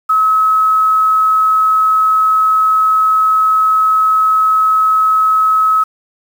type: tone with quantisation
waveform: sine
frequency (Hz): 1285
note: E6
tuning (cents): -45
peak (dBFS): -8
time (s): 0.09-5.84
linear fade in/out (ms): 10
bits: 6
effects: none